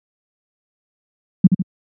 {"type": "tone with echo", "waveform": "sine", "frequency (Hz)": 185, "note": "F#3", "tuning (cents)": 0, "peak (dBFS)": -3, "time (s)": [1.44, 1.47], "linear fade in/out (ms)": 5, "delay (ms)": 76, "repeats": 2, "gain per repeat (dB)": -6, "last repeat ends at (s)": 1.622, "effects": ["high-pass 100 Hz 12 dB/octave"]}